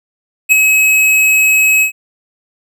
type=tone with ADSR envelope; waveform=square; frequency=2560 Hz; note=D#7; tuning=49 cents sharp; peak=-3 dBFS; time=0.49-1.92 s; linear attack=32 ms; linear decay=9 ms; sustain=-5 dB; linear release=100 ms; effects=none